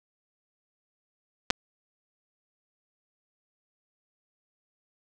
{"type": "clicks", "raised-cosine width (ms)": 0.2, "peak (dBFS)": -6, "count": 2, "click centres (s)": [1.503, 1.507], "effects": ["8-bit"]}